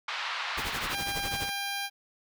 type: band-pass noise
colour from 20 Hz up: pink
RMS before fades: -34 dBFS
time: 0.08-0.95 s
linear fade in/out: 5 ms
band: 910 to 4200 Hz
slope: 24 dB/octave
type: noise with tremolo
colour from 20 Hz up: pink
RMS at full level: -34 dBFS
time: 0.57-1.5 s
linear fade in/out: 10 ms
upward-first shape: triangle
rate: 12 Hz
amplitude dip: 90%
type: tone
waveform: 10% pulse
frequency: 799 Hz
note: G5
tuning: 33 cents sharp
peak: -23 dBFS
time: 0.9-1.9 s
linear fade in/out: 50 ms
effects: none